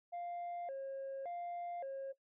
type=tone with vibrato; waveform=sine; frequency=615 Hz; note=D#5; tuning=20 cents flat; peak=-38 dBFS; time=0.12-2.13 s; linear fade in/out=20 ms; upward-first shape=square; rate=0.88 Hz; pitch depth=220 cents each way; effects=noise-tail reverb RT60 0.1 s tail -20 dB re dry + tanh soft clip ceiling -39 dBFS